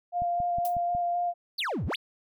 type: tone with vibrato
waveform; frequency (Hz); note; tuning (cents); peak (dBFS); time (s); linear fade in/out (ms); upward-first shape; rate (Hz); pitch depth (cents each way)
sine; 700; F5; +4; -25; 0.12-1.34; 50; square; 3.9; 10
type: click train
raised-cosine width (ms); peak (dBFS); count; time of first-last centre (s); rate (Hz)
5; -27; 5; 0.22-0.95; 5.48
type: noise with exponential decay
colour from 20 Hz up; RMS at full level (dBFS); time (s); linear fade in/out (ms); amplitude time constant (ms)
violet; -33; 0.65-0.77; 1; 25
type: exponential two-way sweep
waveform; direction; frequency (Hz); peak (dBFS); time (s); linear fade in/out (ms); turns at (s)
triangle; down then up; 5030 to 67.9 to 4878; -26; 1.58-1.96; 10; 1.86
effects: none